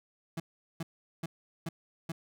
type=tone bursts; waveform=35% pulse; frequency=164.81 Hz; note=E3; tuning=in tune; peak=-32 dBFS; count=5; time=0.37-2.12 s; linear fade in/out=5 ms; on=30 ms; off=400 ms; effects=none